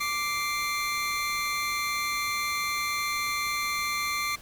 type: tone pair together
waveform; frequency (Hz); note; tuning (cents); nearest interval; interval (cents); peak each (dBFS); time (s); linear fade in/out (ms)
25% pulse; 1174.7 / 2093; D6 / C7; 0 / 0; minor seventh; 1000; -26 / -27; 0-4.36; 10
effects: pink hiss -49 dBFS RMS until 4.41 s